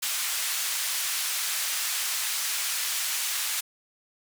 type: band-pass noise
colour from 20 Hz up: white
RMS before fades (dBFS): -29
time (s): 0.02-3.61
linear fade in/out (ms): 10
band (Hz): 1300 to 12000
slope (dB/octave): 12
effects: none